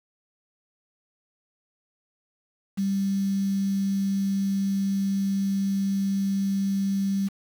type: tone with quantisation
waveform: sine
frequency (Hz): 196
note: G3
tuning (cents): 0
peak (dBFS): -22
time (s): 2.77-7.29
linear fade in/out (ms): 20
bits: 7
effects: none